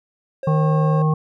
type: tone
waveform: triangle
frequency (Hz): 537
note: C5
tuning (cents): +45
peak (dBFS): -23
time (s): 0.43-1.02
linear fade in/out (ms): 2
type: harmonic tone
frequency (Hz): 155.56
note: D#3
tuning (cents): 0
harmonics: 1 / 3 / 5 / 7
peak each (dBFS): -15 / -26 / -29 / -26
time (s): 0.47-1.14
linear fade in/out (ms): 5
effects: none